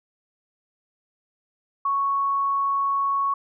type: tone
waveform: sine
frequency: 1108.7 Hz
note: C#6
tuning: in tune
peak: -20 dBFS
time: 1.85-3.34 s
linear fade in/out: 5 ms
effects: none